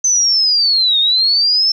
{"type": "linear two-way sweep", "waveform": "sine", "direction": "down then up", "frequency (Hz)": [6170, 3648, 5360], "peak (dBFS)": -10, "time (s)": [0.04, 1.72], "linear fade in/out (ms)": 5, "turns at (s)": 0.99, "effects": ["8-bit"]}